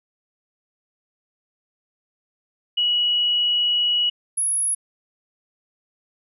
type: tone pair in turn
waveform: sine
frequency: 2925 / 10481 Hz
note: F#7 / E9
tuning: -21 / -11 cents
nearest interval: octave + minor seventh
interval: 2210 cents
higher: second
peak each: -17 / -19 dBFS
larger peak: first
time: 2.77-4.1 / 4.37-4.75 s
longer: first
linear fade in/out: 10 ms
effects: none